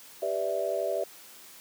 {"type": "chord", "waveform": "sine", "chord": "E minor seventh", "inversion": "first", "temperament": "equal", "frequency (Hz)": [392, 493.9, 587.3, 659.3], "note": ["G4", "B4", "D5", "E5"], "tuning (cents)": [0, 0, 0, 0], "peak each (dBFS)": [-34, -35, -31, -31], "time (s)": [0.22, 1.04], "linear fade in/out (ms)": 5, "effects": ["white hiss -50 dBFS RMS until 1.6 s", "high-pass 150 Hz 12 dB/octave"]}